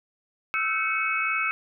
sine tone cluster, 1305 / 1368 / 1543 / 2223 / 2568 Hz, E6 / F6 / G6 / C#7 / E7, -18 / -36 / -28 / +4 / -46 cents, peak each -29 / -36 / -32 / -28 / -28 dBFS, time 0.54-1.51 s, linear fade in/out 0 ms, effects none

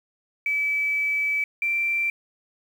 sine tone pair in turn, 2300 / 2351 Hz, D7 / D7, -37 / +1 cents, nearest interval unison, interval 38 cents, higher second, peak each -21 dBFS, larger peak neither, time 0.46-1.44 / 1.62-2.1 s, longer first, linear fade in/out 2 ms, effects 8-bit

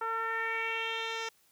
10% pulse tone with low-pass filter sweep, 452.2 Hz, A4, 47 cents sharp, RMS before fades -34 dBFS, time 0.01-1.29 s, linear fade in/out 5 ms, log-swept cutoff 1200 to 5000 Hz, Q 3.4, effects white hiss -67 dBFS RMS until 1.51 s

